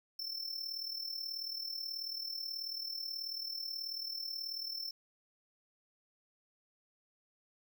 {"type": "tone with amplitude modulation", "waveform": "square", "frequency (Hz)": 5350, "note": "E8", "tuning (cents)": 25, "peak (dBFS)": -36, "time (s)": [0.19, 4.91], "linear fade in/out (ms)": 5, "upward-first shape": "sine", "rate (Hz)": 38.4, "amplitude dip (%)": 65, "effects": []}